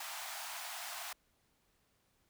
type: high-pass noise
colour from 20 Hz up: pink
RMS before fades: -44 dBFS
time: 0-1.13 s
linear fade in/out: 5 ms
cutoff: 650 Hz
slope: 96 dB/octave
effects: pink hiss -75 dBFS RMS until 2.29 s